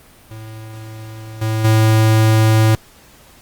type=tone with level steps; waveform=square; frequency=110 Hz; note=A2; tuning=in tune; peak=-31 / -17 / -10 dBFS; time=0.31-2.75 s; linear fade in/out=0 ms; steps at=1.41 / 1.64 s; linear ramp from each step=10 ms; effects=pink hiss -46 dBFS RMS until 3.41 s + Opus 32 kbps